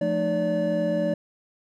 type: tone cluster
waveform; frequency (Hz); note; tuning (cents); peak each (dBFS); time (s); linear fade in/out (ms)
triangle; 175.3 / 218.9 / 303.8 / 576; F3 / A3 / D#4 / D5; +7 / -9 / -41 / -34; -27 / -28 / -28 / -22; 0.01-1.14; 5
effects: none